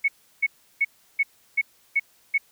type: tone bursts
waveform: sine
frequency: 2210 Hz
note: C#7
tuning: 6 cents flat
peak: -17 dBFS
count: 7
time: 0.04-2.381 s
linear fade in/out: 10 ms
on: 43 ms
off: 340 ms
effects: white hiss -60 dBFS RMS until 2.51 s

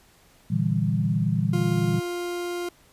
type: chord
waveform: sine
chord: E half-diminished seventh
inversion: second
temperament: equal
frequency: 116.54 / 146.83 / 164.81 / 196 Hz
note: Bb2 / D3 / E3 / G3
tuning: 0 / 0 / 0 / 0 cents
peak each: -26 / -27 / -25 / -27 dBFS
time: 0.5-2 s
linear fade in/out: 10 ms
type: tone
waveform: 40% pulse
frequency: 351 Hz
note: F4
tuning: 9 cents sharp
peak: -27 dBFS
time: 1.53-2.69 s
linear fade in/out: 5 ms
effects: pink hiss -57 dBFS RMS until 2.92 s + resampled to 32000 Hz

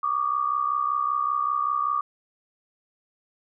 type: tone pair together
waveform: sine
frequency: 1144 / 1209.2 Hz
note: D6 / D#6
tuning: -46 / -50 cents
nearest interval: minor second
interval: 96 cents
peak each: -25 dBFS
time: 0.03-2.01 s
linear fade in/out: 5 ms
effects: none

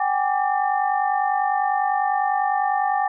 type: tone cluster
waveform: sine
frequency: 764 / 814 / 1169 / 1798 Hz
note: G5 / G#5 / D6 / A6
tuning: -45 / -35 / -8 / +37 cents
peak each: -23 / -21 / -29 / -30 dBFS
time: 0-3.08 s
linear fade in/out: 5 ms
effects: none

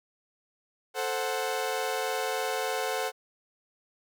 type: chord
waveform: sawtooth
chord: F# diminished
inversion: first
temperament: equal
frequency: 440 / 523.3 / 740 Hz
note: A4 / C5 / F#5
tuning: 0 / 0 / 0 cents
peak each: -29 dBFS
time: 0.94-3.12 s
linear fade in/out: 50 ms
effects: none

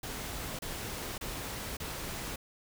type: noise bursts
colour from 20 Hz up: pink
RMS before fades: -39 dBFS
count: 4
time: 0.03-2.36 s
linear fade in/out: 5 ms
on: 560 ms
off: 30 ms
effects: none

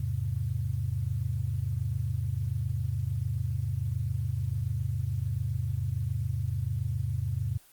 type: chord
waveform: sine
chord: E augmented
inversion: none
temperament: equal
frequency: 82.41 / 103.83 / 130.81 Hz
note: E2 / G#2 / B#2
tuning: 0 / 0 / 0 cents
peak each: -34 / -31 / -32 dBFS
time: 0-7.58 s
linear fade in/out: 5 ms
effects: white hiss -58 dBFS RMS until 7.72 s + Opus 24 kbps

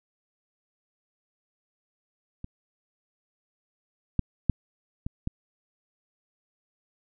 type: clicks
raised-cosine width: 5 ms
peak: -24 / -10 / -8 / -19 / -16 dBFS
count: 5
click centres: 2.444 / 4.193 / 4.497 / 5.065 / 5.274 s
effects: none

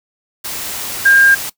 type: tone in noise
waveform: sine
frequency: 1606 Hz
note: G6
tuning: 41 cents sharp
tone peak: -6 dBFS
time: 1.05-1.35 s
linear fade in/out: 10 ms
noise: white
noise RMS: -24 dBFS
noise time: 0.44-1.5 s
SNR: +15 dB
effects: noise-tail reverb RT60 0.1 s tail -19 dB re dry

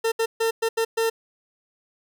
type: tone bursts at uneven times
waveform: 40% pulse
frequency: 453 Hz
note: A#4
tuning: 50 cents flat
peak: -19 dBFS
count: 6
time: 0.04-0.12 / 0.19-0.26 / 0.4-0.51 / 0.62-0.69 / 0.77-0.85 / 0.97-1.1 s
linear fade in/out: 10 ms
effects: none

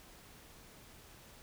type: silence
effects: pink hiss -57 dBFS RMS until 1.42 s

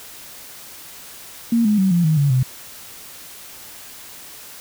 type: tone with pitch steps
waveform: sine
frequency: 232.2 / 210.5 / 190.8 / 172.95 / 156.78 / 142.11 / 128.82 Hz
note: A#3 / G#3 / G3 / F3 / D#3 / C#3 / C3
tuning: -7 / +24 / -47 / -17 / +13 / +43 / -27 cents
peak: -13 dBFS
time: 1.52-2.43 s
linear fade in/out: 5 ms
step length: 130 ms
effects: white hiss -39 dBFS RMS until 4.6 s

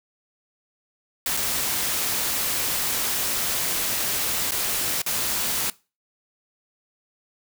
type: noise with dropouts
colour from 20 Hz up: white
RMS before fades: -25 dBFS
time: 1.26-5.7 s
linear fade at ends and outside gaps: 1 ms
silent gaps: 1.368-1.372 / 4.509-4.519 / 5.018-5.063 s
effects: noise-tail reverb RT60 0.3 s tail -21 dB re dry

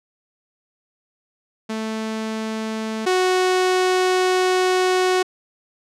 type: tone pair in turn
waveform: sawtooth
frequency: 220 / 368.9 Hz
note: A3 / F#4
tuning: 0 / -5 cents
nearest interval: major sixth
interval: 895 cents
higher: second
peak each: -20 / -12 dBFS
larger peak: second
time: 1.69-3.06 / 3.06-5.23 s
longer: second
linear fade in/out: 10 ms
effects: low-pass 8000 Hz 12 dB/octave

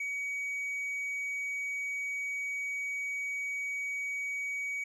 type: tone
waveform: triangle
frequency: 2260 Hz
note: C#7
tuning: 33 cents sharp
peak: -31 dBFS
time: 0-4.84 s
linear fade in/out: 5 ms
effects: resampled to 24000 Hz

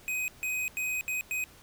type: tone bursts at uneven times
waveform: square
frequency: 2511 Hz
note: D#7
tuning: 15 cents sharp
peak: -30 dBFS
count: 5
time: 0.08-0.28 / 0.43-0.68 / 0.77-1.01 / 1.08-1.21 / 1.31-1.44 s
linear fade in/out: 0 ms
effects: pink hiss -55 dBFS RMS until 1.62 s

